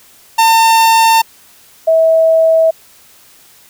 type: tone pair in turn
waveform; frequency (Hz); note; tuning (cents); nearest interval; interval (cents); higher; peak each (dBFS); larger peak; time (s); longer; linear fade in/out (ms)
45% pulse / sine; 903 / 648.2; A5 / E5; +45 / -29; tritone; 574; first; -6; neither; 0.38-1.22 / 1.87-2.71; neither; 10
effects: white hiss -44 dBFS RMS until 3.69 s